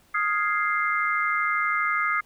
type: chord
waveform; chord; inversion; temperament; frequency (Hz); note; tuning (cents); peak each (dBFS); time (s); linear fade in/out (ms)
sine; F minor seventh; third; equal; 1244.5 / 1396.9 / 1661.2 / 2093; Eb6 / F6 / Ab6 / C7; 0 / 0 / 0 / 0; -25 / -30 / -31 / -26; 0.14-2.21; 10
effects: pink hiss -60 dBFS RMS until 2.25 s